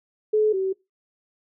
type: tone pair in turn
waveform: sine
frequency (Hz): 428.4 / 381.7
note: A4 / G4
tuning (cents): -46 / -46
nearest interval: major second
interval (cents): 200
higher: first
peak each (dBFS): -16 / -21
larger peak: first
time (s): 0.33-0.53 / 0.53-0.73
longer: neither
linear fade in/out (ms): 10
effects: noise-tail reverb RT60 0.2 s tail -21 dB re dry